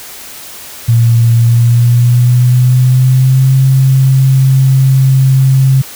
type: tone with pitch glide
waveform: sine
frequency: 116.54 to 133.1 Hz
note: A#2 to C3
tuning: 0 to +30 cents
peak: -4 dBFS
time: 0.88-5.82 s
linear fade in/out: 10 ms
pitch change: +230 cents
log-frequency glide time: 1.41-3.57 s
effects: white hiss -29 dBFS RMS until 5.95 s